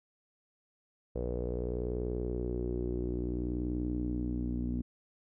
sawtooth tone with low-pass filter sweep, 60.6 Hz, B1, 32 cents flat, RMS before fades -34 dBFS, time 1.15-4.82 s, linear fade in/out 10 ms, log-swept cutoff 490 to 260 Hz, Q 6.1, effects none

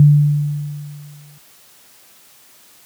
sine tone with exponential decay, 146.8 Hz, D3, in tune, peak -3 dBFS, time 0-1.38 s, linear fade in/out 0 ms, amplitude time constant 300 ms, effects white hiss -48 dBFS RMS until 2.85 s + high-pass 80 Hz 12 dB/octave

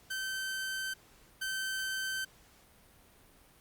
sawtooth tone pair in turn, 1544 / 1544 Hz, G6 / G6, -27 / -27 cents, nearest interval unison, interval 0 cents, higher neither, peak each -31 / -30 dBFS, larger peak second, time 0.1-0.94 / 1.41-2.25 s, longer neither, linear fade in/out 10 ms, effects pink hiss -61 dBFS RMS until 3.6 s + Opus 48 kbps

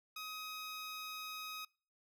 15% pulse tone, 1260 Hz, D#6, 21 cents sharp, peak -37 dBFS, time 0.16-1.65 s, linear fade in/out 5 ms, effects noise-tail reverb RT60 0.4 s tail -25 dB re dry

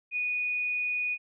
sine tone, 2470 Hz, D#7, 13 cents flat, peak -27 dBFS, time 0.11-1.18 s, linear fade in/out 50 ms, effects none

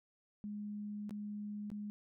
sine tone with dropouts, 207.7 Hz, G#3, in tune, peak -40 dBFS, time 0.44-1.9 s, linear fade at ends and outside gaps 0 ms, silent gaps 1.094-1.108 / 1.702-1.716 s, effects none

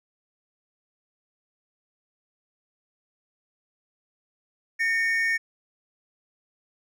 triangle tone pair together, 1822.6 / 2232 Hz, A#6 / C#7, -39 / +11 cents, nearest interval major third, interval 350 cents, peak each -21 / -26 dBFS, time 4.79-5.38 s, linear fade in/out 20 ms, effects none

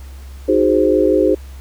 sine chord, Ab dominant seventh, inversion second, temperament equal, 311.1 / 370 / 415.3 / 523.3 Hz, Eb4 / Gb4 / Ab4 / C5, 0 / 0 / 0 / 0 cents, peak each -16 dBFS, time 0.48-1.35 s, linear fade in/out 10 ms, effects added 67 Hz sine -31 dBFS peak until 1.6 s + pink hiss -46 dBFS RMS until 1.6 s

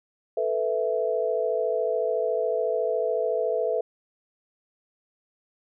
sine chord, A suspended second, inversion none, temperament equal, 440 / 493.9 / 659.3 Hz, A4 / B4 / E5, 0 / 0 / 0 cents, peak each -27 dBFS, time 0.37-3.81 s, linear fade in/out 5 ms, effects none

